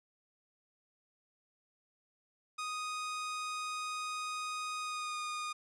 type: tone with pitch glide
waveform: sawtooth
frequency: 1244.5 to 1226.7 Hz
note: D#6 to D#6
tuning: 0 to -25 cents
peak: -33 dBFS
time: 2.58-5.53 s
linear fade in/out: 10 ms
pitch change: -25 cents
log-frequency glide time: 4.81-5.18 s
effects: resampled to 22050 Hz